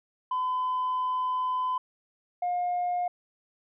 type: tone pair in turn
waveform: sine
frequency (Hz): 1013 / 712.6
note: B5 / F5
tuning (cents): +44 / +35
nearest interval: tritone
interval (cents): 609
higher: first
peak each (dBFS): -24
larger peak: neither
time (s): 0.31-1.78 / 2.42-3.08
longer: first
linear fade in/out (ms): 5
effects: tanh soft clip ceiling -23 dBFS